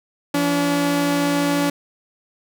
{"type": "tone pair together", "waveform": "sawtooth", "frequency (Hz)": [170, 285.9], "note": ["F3", "D4"], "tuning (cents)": [-46, -46], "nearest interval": "major sixth", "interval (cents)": 900, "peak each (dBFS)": [-21, -14], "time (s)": [0.34, 1.7], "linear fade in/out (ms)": 5, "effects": []}